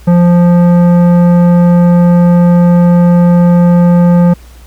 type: tone with tanh clipping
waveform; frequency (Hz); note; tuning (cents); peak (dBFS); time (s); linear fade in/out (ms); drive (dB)
triangle; 174.61; F3; 0; -5; 0.07-4.34; 10; 17
effects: added 60 Hz sine -33 dBFS peak until 4.66 s + pink hiss -42 dBFS RMS until 4.66 s